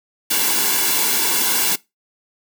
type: noise with comb filter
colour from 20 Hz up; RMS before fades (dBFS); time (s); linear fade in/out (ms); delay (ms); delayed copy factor
white; -18; 0.3-1.76; 10; 1.6; -0.65
effects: noise-tail reverb RT60 0.2 s tail -21 dB re dry + high-pass 200 Hz 12 dB/octave